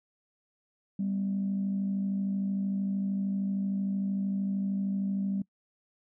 sine tone pair together, 196.2 / 249.3 Hz, G3 / B3, +2 / +16 cents, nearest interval major third, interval 414 cents, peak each -27 / -38 dBFS, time 0.99-5.42 s, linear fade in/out 5 ms, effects noise-tail reverb RT60 0.1 s tail -24 dB re dry + tanh soft clip ceiling -22 dBFS

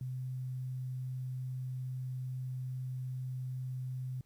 sine tone with quantisation, 128.4 Hz, C3, 32 cents flat, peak -36 dBFS, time 0.01-4.21 s, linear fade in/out 2 ms, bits 11, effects pink hiss -75 dBFS RMS until 4.25 s

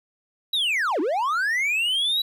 triangle linear two-way sweep, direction down then up, 3951 to 277.2 to 3951 Hz, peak -19 dBFS, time 0.53-2.22 s, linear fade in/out 5 ms, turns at 1 s, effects none

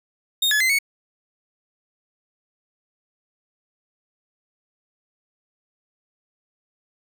40% pulse tone with pitch steps, 3698 / 1707 / 2062 / 2216 Hz, A#7 / G#6 / C7 / C#7, -15 / +47 / -26 / -1 cents, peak -16 dBFS, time 0.42-0.788 s, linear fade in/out 5 ms, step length 92 ms, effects none

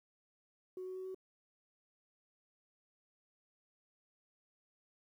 sine tone with pitch steps, 370 / 372.1 / 374.3 / 376.5 Hz, F#4 / F#4 / F#4 / F#4, 0 / +10 / +20 / +30 cents, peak -40 dBFS, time 0.77-1.146 s, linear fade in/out 2 ms, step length 94 ms, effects tanh soft clip ceiling -38 dBFS + 12-bit

